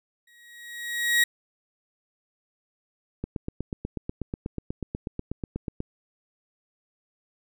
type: tone with exponential growth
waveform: 35% pulse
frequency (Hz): 1900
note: A#6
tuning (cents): +33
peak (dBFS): -15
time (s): 0.27-1.24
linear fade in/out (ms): 5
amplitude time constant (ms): 210
type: click train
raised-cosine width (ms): 3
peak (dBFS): -17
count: 22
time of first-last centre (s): 3.24-5.804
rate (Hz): 8.19
effects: none